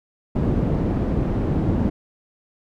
white low-pass noise, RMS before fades -21 dBFS, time 0.35-1.9 s, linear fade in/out 10 ms, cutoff 250 Hz, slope 12 dB/octave, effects none

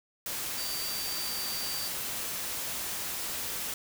sine tone in noise, 4644 Hz, D8, 20 cents flat, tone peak -36 dBFS, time 0.58-1.88 s, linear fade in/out 2 ms, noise white, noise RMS -35 dBFS, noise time 0.26-3.74 s, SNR -4 dB, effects none

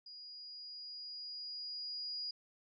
sine tone with level ramp, 4883 Hz, D#8, 33 cents flat, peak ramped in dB -49 to -38 dBFS, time 0.06-2.31 s, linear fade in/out 5 ms, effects none

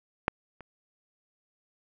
clicks, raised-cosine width 0.5 ms, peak -8 / -30 dBFS, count 2, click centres 0.281 / 0.607 s, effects none

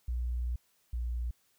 sine tone pair in turn, 60.5 / 59.67 Hz, B1 / A#1, -35 / +41 cents, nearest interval unison, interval 24 cents, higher first, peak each -30 / -31 dBFS, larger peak first, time 0.08-0.56 / 0.93-1.31 s, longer first, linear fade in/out 5 ms, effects white hiss -71 dBFS RMS until 1.58 s

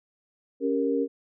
sine chord, G diminished, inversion second, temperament equal, 277.2 / 392 / 466.2 Hz, Db4 / G4 / Bb4, 0 / 0 / 0 cents, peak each -26 / -30 / -26 dBFS, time 0.6-1.08 s, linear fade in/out 50 ms, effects none

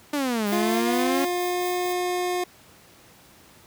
sawtooth exponential two-way sweep, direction down then up, 300.4 to 201.8 to 278.1 Hz, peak -19 dBFS, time 0.13-1.25 s, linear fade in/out 5 ms, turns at 0.48 s
violet noise with tremolo, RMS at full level -37 dBFS, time 0.46-1.93 s, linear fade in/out 5 ms, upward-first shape triangle, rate 4.3 Hz, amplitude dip 70%
25% pulse tone with pitch glide, 349.2 to 358.8 Hz, F4 to F4, 0 to +47 cents, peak -20 dBFS, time 0.52-2.44 s, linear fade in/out 5 ms, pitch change +47 cents, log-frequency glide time 0.63-1.7 s
effects pink hiss -52 dBFS RMS until 3.66 s + high-pass 80 Hz 12 dB/octave

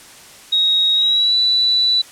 sine tone with pitch glide, 3777 to 3962 Hz, A#7 to B7, +22 to +5 cents, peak -12 dBFS, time 0.52-2.02 s, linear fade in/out 10 ms, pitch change +83 cents, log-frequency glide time 0.94-1.35 s, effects white hiss -41 dBFS RMS until 2.11 s + low-pass 10000 Hz 12 dB/octave

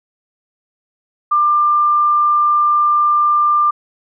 sine tone, 1192 Hz, D6, 25 cents sharp, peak -10 dBFS, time 1.31-3.71 s, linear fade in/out 10 ms, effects none

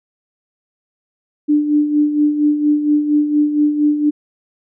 sine tone with tremolo, 296.9 Hz, D4, 19 cents sharp, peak -9 dBFS, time 1.48-4.11 s, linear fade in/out 20 ms, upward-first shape sine, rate 4.3 Hz, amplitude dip 60%, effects none

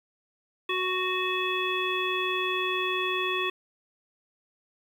harmonic tone with a mistuned harmonic, 369.4 Hz, F#4, 3 cents flat, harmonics 1 / 3 / 5 / 7 / 9, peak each -31 / -31 / -35 / -31 / -33 dBFS, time 0.69-3.5 s, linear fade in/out 5 ms, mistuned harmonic 9, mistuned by +37 cents, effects 9-bit

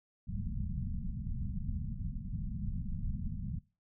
pink low-pass noise, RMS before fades -37 dBFS, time 0.27-3.59 s, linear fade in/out 10 ms, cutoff 230 Hz, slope 96 dB/octave, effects noise-tail reverb RT60 0.3 s tail -19 dB re dry

